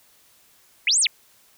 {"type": "linear two-way sweep", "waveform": "sine", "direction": "up then down", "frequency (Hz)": [1896, 9390, 1896], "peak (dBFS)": -16, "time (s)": [0.87, 1.07], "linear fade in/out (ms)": 2, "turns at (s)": 1, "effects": ["white hiss -57 dBFS RMS until 1.57 s"]}